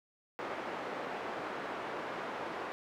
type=band-pass noise; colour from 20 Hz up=pink; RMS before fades=-40 dBFS; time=0.39-2.72 s; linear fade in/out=0 ms; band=390 to 1600 Hz; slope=12 dB/octave; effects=none